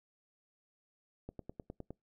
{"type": "click train", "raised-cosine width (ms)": 2, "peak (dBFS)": -30, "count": 7, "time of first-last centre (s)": [1.29, 1.906], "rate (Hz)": 9.74, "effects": ["noise-tail reverb RT60 0.2 s tail -25 dB re dry"]}